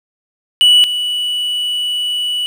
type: tone pair in turn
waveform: triangle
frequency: 2951 / 2951 Hz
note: F#7 / F#7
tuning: -5 / -5 cents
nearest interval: unison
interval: 0 cents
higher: neither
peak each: -4 / -14 dBFS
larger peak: first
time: 0.61-0.84 / 0.84-2.46 s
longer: second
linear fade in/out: 0 ms
effects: 7-bit